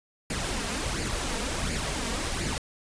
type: noise with flanger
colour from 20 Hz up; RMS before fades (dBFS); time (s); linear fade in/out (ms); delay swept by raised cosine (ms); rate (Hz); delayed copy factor
pink; -30; 0.3-2.58; 2; 0.42 to 4.42; 1.4; +0.55
effects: resampled to 22050 Hz